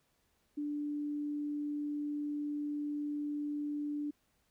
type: tone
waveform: sine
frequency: 293.7 Hz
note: D4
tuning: in tune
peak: -34 dBFS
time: 0.57-4.11 s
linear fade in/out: 10 ms
effects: pink hiss -75 dBFS RMS until 4.5 s